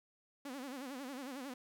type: tone with vibrato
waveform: sawtooth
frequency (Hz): 266.2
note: C4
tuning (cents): +30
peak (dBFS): -39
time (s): 0.45-1.54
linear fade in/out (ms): 5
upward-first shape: sine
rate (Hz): 11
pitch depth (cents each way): 140
effects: none